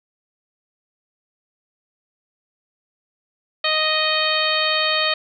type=harmonic tone; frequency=622.3 Hz; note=D#5; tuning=in tune; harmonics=1 / 2 / 3 / 4 / 5 / 6 / 7; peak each=-25 / -25 / -25 / -25 / -25 / -25 / -25 dBFS; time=3.64-5.14 s; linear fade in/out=5 ms; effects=none